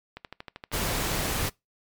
click train, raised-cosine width 0.3 ms, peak -22 dBFS, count 11, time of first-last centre 0.17-0.951 s, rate 12.8 Hz
pink noise, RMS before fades -28 dBFS, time 0.72-1.5 s, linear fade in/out 20 ms
effects noise-tail reverb RT60 0.2 s tail -24 dB re dry + MP3 96 kbps

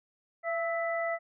sine tone cluster, 672 / 1308 / 1987 Hz, E5 / E6 / B6, +33 / -14 / +10 cents, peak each -30 / -38 / -35 dBFS, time 0.43-1.19 s, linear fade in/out 50 ms, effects none

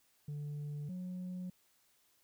sine tone pair in turn, 146.83 / 181.96 Hz, D3 / F#3, 0 / -29 cents, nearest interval major third, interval 371 cents, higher second, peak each -36 / -37 dBFS, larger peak first, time 0.28-0.89 / 0.89-1.5 s, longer neither, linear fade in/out 5 ms, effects tanh soft clip ceiling -38 dBFS + white hiss -72 dBFS RMS until 2.23 s

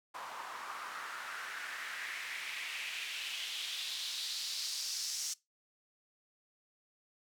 white noise with band-pass filter sweep, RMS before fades -41 dBFS, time 0.14-5.34 s, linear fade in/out 10 ms, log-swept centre 960 to 5900 Hz, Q 2.8, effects noise-tail reverb RT60 0.2 s tail -21 dB re dry

